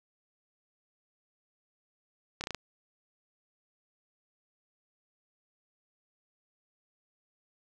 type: slowing click train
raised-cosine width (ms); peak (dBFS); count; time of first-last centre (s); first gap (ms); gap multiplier
0.2; -18; 5; 2.41-2.547; 29; 1.11
effects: none

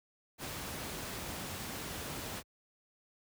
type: noise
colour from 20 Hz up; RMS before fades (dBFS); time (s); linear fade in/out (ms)
pink; -41; 0.38-2.43; 50
effects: high-pass 60 Hz 12 dB/octave

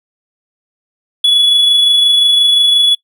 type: tone with amplitude modulation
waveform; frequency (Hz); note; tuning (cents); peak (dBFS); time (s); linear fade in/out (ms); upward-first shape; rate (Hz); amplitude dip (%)
triangle; 3400; G#7; +40; -4; 1.24-2.95; 5; sine; 25.7; 30
effects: noise-tail reverb RT60 0.1 s tail -24 dB re dry

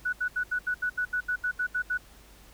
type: tone bursts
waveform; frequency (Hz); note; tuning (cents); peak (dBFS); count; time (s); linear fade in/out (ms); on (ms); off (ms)
sine; 1477; F#6; -3; -25; 13; 0.05-1.977; 10; 79; 75
effects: added 50 Hz sine -54 dBFS peak until 2.53 s + pink hiss -55 dBFS RMS until 2.53 s

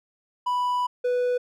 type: tone pair in turn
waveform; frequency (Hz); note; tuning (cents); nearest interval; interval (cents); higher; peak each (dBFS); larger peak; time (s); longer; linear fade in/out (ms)
triangle; 987.8 / 493.9; B5 / B4; 0 / 0; octave; 1200; first; -20 / -19; second; 0.46-0.87 / 1.04-1.38; first; 10
effects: none

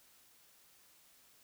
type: silence
effects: white hiss -65 dBFS RMS until 1.43 s

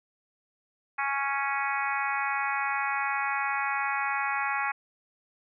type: harmonic tone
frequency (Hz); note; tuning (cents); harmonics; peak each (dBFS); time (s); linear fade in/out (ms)
277.2; C#4; 0; 3 / 4 / 5 / 6 / 7 / 8 / 9; -32 / -33 / -34 / -35 / -35 / -36 / -37; 0.98-4.72; 10
effects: none

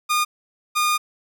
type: tone pair in turn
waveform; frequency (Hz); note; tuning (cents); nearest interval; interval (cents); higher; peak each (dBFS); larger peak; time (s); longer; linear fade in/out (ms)
sawtooth; 1219 / 1219; D#6 / D#6; -36 / -36; unison; 0; neither; -14; neither; 0.09-0.25 / 0.75-0.98; second; 20
effects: none

